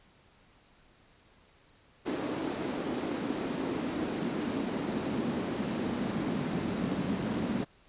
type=noise with high-pass filter sweep; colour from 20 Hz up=brown; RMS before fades=-33 dBFS; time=2.05-7.65 s; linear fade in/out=20 ms; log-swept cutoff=310 to 200 Hz; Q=2.3; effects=pink hiss -62 dBFS RMS until 7.88 s + resampled to 8000 Hz